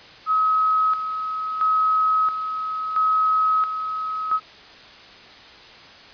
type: tone with tremolo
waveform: sine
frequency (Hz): 1276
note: D#6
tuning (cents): +43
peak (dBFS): -16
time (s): 0.26-4.4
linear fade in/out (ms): 50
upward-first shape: square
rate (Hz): 0.74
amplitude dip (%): 60
effects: white hiss -44 dBFS RMS until 6.13 s + resampled to 11025 Hz